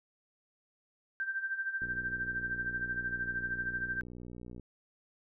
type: tone with tremolo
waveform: sine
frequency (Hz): 1568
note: G6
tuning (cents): 0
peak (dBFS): -30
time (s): 1.2-4.01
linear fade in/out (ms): 0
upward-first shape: sine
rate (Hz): 13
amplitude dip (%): 70
type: click train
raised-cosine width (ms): 3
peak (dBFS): -34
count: 169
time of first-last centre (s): 1.82-4.597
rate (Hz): 60.5
effects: none